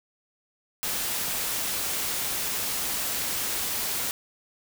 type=noise; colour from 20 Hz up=white; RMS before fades=-29 dBFS; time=0.83-4.11 s; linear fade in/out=0 ms; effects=none